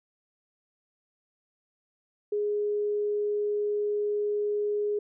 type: tone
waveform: sine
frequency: 415.3 Hz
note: G#4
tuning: in tune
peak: -25 dBFS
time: 2.32-4.99 s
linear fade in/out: 5 ms
effects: none